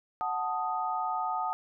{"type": "chord", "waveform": "sine", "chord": "D# diminished", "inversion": "first", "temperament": "equal", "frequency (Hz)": [740, 880, 1244.5], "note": ["F#5", "A5", "D#6"], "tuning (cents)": [0, 0, 0], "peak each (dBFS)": -33, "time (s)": [0.21, 1.53], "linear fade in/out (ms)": 0, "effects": []}